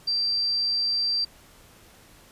sine tone, 4699 Hz, D8, in tune, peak -22 dBFS, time 0.07-1.25 s, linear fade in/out 10 ms, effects pink hiss -53 dBFS RMS until 2.31 s + resampled to 32000 Hz

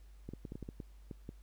clicks, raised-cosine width 3 ms, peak -30 dBFS, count 10, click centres 0.29 / 0.336 / 0.452 / 0.521 / 0.555 / 0.627 / 0.689 / 0.802 / 1.112 / 1.291 s, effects added 50 Hz sine -53 dBFS peak until 1.42 s + pink hiss -71 dBFS RMS until 1.42 s

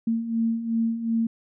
sine beating tone pair, 225.9 / 228.6 Hz, A3 / A#3, +46 / -34 cents, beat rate 2.7 Hz, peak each -29 / -23 dBFS, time 0.07-1.27 s, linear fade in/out 5 ms, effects none

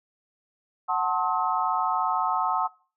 sine chord, F# diminished seventh, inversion none, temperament just, 740 / 888 / 1065.6 / 1278.7 Hz, F#5 / A5 / C6 / Eb6, 0 / +16 / +31 / +47 cents, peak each -28 dBFS, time 0.88-2.68 s, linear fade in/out 20 ms, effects noise-tail reverb RT60 0.4 s tail -22 dB re dry

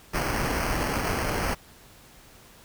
pink noise with sample-and-hold, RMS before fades -27 dBFS, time 0.13-1.55 s, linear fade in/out 20 ms, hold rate 3675 Hz, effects pink hiss -52 dBFS RMS until 2.64 s

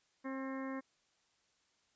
harmonic tone with a mistuned harmonic, 266.9 Hz, C4, 35 cents sharp, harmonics 1 / 2 / 3 / 4 / 5 / 6 / 7 / 8, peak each -40 / -46 / -55 / -48 / -56 / -56 / -52 / -56 dBFS, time 0.24-0.81 s, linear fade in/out 20 ms, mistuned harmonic 7, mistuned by -30 cents, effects white hiss -75 dBFS RMS until 1.95 s + resampled to 16000 Hz

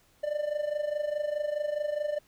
triangle tone with amplitude modulation, 595 Hz, D5, 22 cents sharp, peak -23 dBFS, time 0.23-2.19 s, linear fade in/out 10 ms, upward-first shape sine, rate 24.8 Hz, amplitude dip 75%, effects pink hiss -64 dBFS RMS until 2.27 s

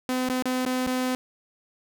sawtooth tone with dropouts, 254.8 Hz, C4, 46 cents flat, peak -20 dBFS, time 0.09-1.15 s, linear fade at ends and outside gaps 0 ms, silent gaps 0.288-0.298 / 0.424-0.456 / 0.652-0.662 / 0.865-0.873 s, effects none

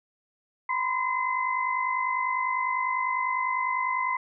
sine tone cluster, 981 / 1031 / 2049 Hz, B5 / C6 / C7, -12 / -26 / -37 cents, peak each -31 / -27 / -30 dBFS, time 0.69-4.17 s, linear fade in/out 5 ms, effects none

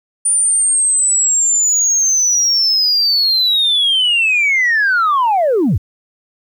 sine linear sweep, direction down, 9350 to 63.4 Hz, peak -9 dBFS, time 0.25-5.78 s, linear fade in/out 10 ms, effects tanh soft clip ceiling -8 dBFS + 8-bit

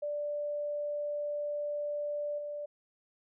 sine tone with level steps, 587.3 Hz, D5, in tune, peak -32 / -36 dBFS, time 0.02-2.66 s, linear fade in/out 10 ms, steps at 2.38 s, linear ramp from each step 5 ms, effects none

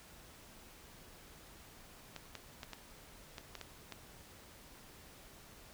clicks, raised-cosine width 0.2 ms, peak -27 dBFS, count 8, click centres 2.163 / 2.353 / 2.632 / 2.733 / 3.382 / 3.553 / 3.613 / 3.923 s, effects pink hiss -57 dBFS RMS until 5.73 s

